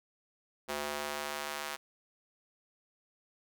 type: tone with high-pass filter sweep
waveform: square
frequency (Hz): 73.42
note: D2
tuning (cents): 0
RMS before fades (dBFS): -38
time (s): 0.68-1.77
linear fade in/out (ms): 20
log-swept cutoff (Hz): 470 to 1000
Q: 0.75
effects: none